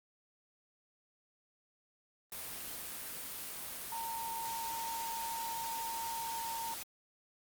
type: tone in noise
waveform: sine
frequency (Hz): 915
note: A#5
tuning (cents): -32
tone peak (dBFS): -38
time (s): 3.92-6.74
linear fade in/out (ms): 2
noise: white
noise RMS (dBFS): -43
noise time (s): 2.32-6.83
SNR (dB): +2
effects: Opus 32 kbps